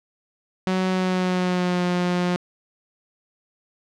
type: tone with pitch glide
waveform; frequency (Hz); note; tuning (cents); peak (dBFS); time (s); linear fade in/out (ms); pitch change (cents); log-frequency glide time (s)
sawtooth; 186.4 to 178.09; F#3 to F3; +13 to +34; -16; 0.67-2.36; 0; -79; 0.89-1.84
effects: low-pass 5000 Hz 12 dB/octave